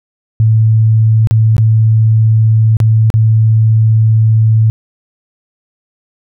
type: tone with dropouts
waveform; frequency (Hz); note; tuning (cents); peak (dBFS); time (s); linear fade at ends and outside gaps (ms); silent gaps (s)
sine; 110.6; A2; +9; -5; 0.4-4.7; 0; 1.272-1.31 / 1.566-1.581 / 2.769-2.802 / 3.102-3.14
effects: none